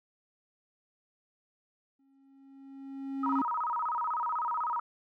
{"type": "tone with exponential growth", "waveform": "triangle", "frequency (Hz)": 272, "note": "C#4", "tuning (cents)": -33, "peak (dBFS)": -24, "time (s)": [1.99, 3.42], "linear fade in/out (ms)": 5, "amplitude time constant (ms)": 310}
{"type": "tone with vibrato", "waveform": "sine", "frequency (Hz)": 1098, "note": "C#6", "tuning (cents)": -17, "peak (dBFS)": -29, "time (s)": [3.23, 4.8], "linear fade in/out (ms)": 5, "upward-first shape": "square", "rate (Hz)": 16, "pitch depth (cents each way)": 250}
{"effects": []}